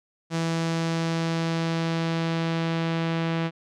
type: tone with low-pass filter sweep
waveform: sawtooth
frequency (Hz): 164.81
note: E3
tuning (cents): 0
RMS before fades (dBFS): -26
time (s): 0.3-3.51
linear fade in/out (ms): 50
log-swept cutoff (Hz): 6600 to 3100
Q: 1.2
effects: none